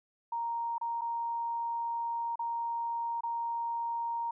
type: tone with dropouts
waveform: sine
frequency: 932.3 Hz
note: A#5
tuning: in tune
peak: -31 dBFS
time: 0.32-4.31 s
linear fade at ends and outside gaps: 5 ms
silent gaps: 0.782-0.812 / 1.011-1.016 / 2.357-2.392 / 3.208-3.234 s
effects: none